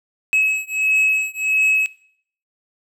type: beating tone pair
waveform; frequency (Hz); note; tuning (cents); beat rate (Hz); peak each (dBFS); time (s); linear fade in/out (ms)
triangle; 2569 / 2570.5; E7 / E7; -45 / -44; 1.5; -18; 0.33-1.86; 0
effects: noise-tail reverb RT60 0.6 s tail -19 dB re dry